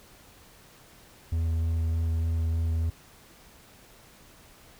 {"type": "tone with vibrato", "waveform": "triangle", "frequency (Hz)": 81.9, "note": "E2", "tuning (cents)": -11, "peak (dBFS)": -22, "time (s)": [1.32, 2.9], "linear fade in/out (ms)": 5, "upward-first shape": "square", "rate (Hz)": 3.3, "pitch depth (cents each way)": 8, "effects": ["pink hiss -54 dBFS RMS until 4.79 s"]}